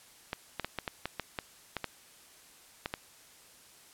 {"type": "clicks", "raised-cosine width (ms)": 0.3, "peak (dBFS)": -17, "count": 12, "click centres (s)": [0.331, 0.597, 0.646, 0.787, 0.878, 1.056, 1.197, 1.388, 1.767, 1.843, 2.859, 2.939], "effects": ["white hiss -57 dBFS RMS until 3.93 s", "low-pass 12000 Hz 12 dB/octave"]}